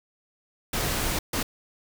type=noise bursts at uneven times; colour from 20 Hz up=pink; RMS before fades=-27 dBFS; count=2; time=0.73-1.19 / 1.33-1.43 s; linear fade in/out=5 ms; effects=none